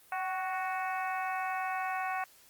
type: harmonic tone with a mistuned harmonic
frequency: 370 Hz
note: F#4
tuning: in tune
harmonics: 2 / 3 / 4 / 5 / 6 / 7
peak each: -34 / -38 / -40 / -42 / -44 / -45 dBFS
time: 0.12-2.24 s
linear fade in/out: 2 ms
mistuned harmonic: 2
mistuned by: +34 cents
effects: white hiss -60 dBFS RMS until 2.49 s + Opus 32 kbps